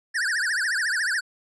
square tone with vibrato, 1661.2 Hz, G#6, in tune, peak -23 dBFS, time 0.14-1.21 s, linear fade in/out 20 ms, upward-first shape triangle, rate 14 Hz, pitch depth 260 cents each way, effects resampled to 24000 Hz

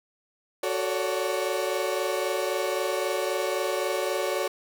35% pulse chord, D major seventh, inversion first, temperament equal with one note detuned, 370 / 440 / 554.4 / 578.2 Hz, F#4 / A4 / C#5 / D5, 0 / 0 / 0 / -27 cents, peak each -29 / -30 / -29 / -30 dBFS, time 0.63-4.48 s, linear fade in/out 5 ms, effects none

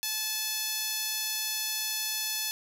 10% pulse tone with band-pass filter, 867 Hz, A5, 26 cents flat, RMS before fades -32 dBFS, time 0.03-2.51 s, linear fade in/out 0 ms, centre 9400 Hz, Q 1.2, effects none

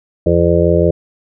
harmonic tone, 85.7 Hz, F2, 32 cents flat, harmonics 1 / 2 / 4 / 5 / 6 / 7, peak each -16 / -16 / -16 / -16 / -16 / -16 dBFS, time 0.26-0.91 s, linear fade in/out 5 ms, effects none

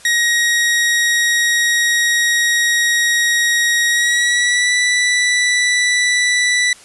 sawtooth tone with pitch glide, 1888 to 1971.6 Hz, A#6 to B6, +22 to -3 cents, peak -9 dBFS, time 0.05-6.73 s, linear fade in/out 2 ms, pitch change +75 cents, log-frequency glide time 3.89-4.73 s, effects white hiss -42 dBFS RMS until 6.84 s + resampled to 24000 Hz

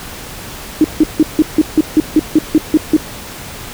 sine tone bursts, 309.8 Hz, D#4, 7 cents flat, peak -4 dBFS, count 12, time 0.81-2.966 s, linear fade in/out 2 ms, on 33 ms, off 160 ms, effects pink hiss -29 dBFS RMS until 3.73 s

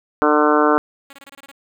harmonic tone, 150 Hz, D3, 37 cents sharp, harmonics 2 / 3 / 4 / 5 / 6 / 7 / 8 / 9 / 10, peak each -18 / -18 / -21 / -23 / -24 / -21 / -22 / -21 / -25 dBFS, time 0.22-0.78 s, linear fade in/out 0 ms
5% pulse tone bursts, 277.2 Hz, C#4, in tune, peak -28 dBFS, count 8, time 1.1-1.515 s, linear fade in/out 2 ms, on 30 ms, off 25 ms
effects none

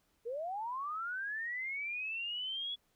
sine linear sweep, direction up, 443.3 to 3398 Hz, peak -36 dBFS, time 0.25-2.76 s, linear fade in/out 20 ms, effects pink hiss -75 dBFS RMS until 2.95 s

